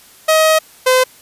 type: tone pair in turn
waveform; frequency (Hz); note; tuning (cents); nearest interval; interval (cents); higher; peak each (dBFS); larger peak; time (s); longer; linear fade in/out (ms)
sawtooth; 632 / 512.6; D#5 / C5; +27 / -36; major third; 363; first; -5; neither; 0.28-0.59 / 0.86-1.04; first; 10
effects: white hiss -44 dBFS RMS until 1.21 s + resampled to 32000 Hz